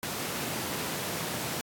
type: high-pass noise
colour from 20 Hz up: pink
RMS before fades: -34 dBFS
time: 0.03-1.61 s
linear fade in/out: 0 ms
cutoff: 110 Hz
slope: 24 dB/octave
effects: AAC 64 kbps